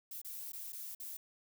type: noise with dropouts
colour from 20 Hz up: violet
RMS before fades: -45 dBFS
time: 0.11-1.17 s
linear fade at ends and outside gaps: 5 ms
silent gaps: 0.217-0.246 / 0.521-0.531 / 0.723-0.728 / 0.95-0.999 s
effects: none